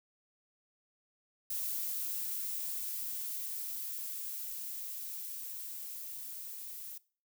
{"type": "noise with level ramp", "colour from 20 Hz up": "violet", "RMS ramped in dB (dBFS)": [-36, -45], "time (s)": [1.5, 6.98], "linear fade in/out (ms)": 5, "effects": ["noise-tail reverb RT60 0.4 s tail -21 dB re dry"]}